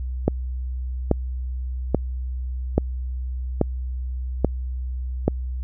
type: click train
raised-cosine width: 2 ms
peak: -3 dBFS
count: 7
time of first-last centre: 0.28-5.28 s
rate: 1.2 Hz
effects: added 63 Hz sine -25 dBFS peak until 5.63 s